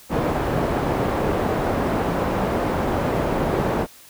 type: low-pass noise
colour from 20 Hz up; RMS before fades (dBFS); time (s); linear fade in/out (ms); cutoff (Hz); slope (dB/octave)
white; -22; 0.09-3.87; 50; 660; 12
effects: white hiss -47 dBFS RMS until 4.09 s